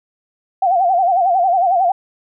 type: tone with vibrato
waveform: sine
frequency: 730 Hz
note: F#5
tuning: 24 cents flat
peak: -11 dBFS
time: 0.62-1.92 s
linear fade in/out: 5 ms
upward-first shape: sine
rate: 11 Hz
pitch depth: 120 cents each way
effects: none